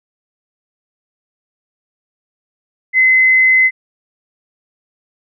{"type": "tone", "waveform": "sine", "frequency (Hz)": 2045, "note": "C7", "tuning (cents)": -40, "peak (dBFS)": -7, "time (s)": [2.93, 3.71], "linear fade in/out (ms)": 50, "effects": []}